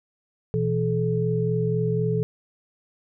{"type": "tone cluster", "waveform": "sine", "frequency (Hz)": [121.9, 165.9, 430.9], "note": ["B2", "E3", "A4"], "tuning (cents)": [-22, 11, -36], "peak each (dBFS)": -25, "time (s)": [0.54, 2.23], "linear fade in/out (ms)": 0, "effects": []}